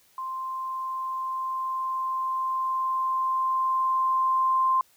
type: tone with level ramp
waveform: sine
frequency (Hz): 1046.5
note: C6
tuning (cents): 0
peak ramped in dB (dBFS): -30 to -19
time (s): 0.18-4.81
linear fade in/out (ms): 2
effects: white hiss -61 dBFS RMS until 4.96 s